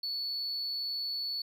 triangle tone with amplitude modulation, 4435 Hz, C#8, in tune, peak -29 dBFS, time 0.03-1.42 s, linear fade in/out 5 ms, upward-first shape sine, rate 142 Hz, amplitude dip 25%, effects tanh soft clip ceiling -28 dBFS

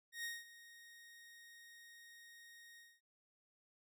sawtooth tone with ADSR envelope, 1864.7 Hz, A#6, in tune, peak -37 dBFS, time 0.12-3.01 s, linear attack 120 ms, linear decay 200 ms, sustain -17 dB, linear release 230 ms, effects none

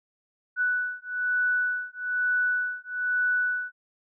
sine beating tone pair, 1483 / 1484.1 Hz, F#6 / F#6, +4 / +5 cents, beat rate 1.1 Hz, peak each -27 dBFS, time 0.56-3.72 s, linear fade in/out 50 ms, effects none

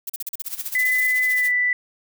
violet noise bursts, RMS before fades -28 dBFS, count 16, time 0.07-1.071 s, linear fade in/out 5 ms, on 26 ms, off 39 ms
blue noise with tremolo, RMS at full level -31 dBFS, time 0.44-1.52 s, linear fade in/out 50 ms, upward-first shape sine, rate 14 Hz, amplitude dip 70%
sine tone with pitch glide, 2011 to 1979.9 Hz, B6 to B6, +31 to +4 cents, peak -17 dBFS, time 0.75-1.73 s, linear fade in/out 2 ms, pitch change -27 cents, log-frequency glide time 1.27-1.52 s
effects none

